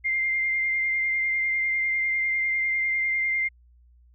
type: tone with vibrato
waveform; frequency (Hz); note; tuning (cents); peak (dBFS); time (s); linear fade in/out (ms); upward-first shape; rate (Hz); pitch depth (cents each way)
sine; 2100; C7; +6; -22; 0.04-3.49; 20; sine; 10; 16
effects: added 60 Hz sine -53 dBFS peak until 4.14 s